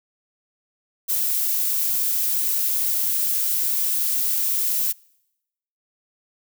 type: noise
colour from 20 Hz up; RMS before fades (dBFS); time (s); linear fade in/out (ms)
violet; -22; 1.08-4.93; 20
effects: noise-tail reverb RT60 0.9 s tail -26 dB re dry